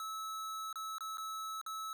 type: tone with dropouts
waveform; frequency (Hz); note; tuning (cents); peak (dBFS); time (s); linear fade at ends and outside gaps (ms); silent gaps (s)
square; 1300; E6; -24; -40; 0-1.93; 1; 0.728-0.757 / 0.983-1.007 / 1.172-1.181 / 1.614-1.663
effects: none